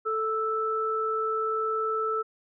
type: tone pair together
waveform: sine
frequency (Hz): 439.6 / 1318.5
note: A4 / E6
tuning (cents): -2 / 0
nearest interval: octave + perfect fifth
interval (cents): 1902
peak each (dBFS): -29 / -27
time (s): 0.05-2.23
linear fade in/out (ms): 20
effects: none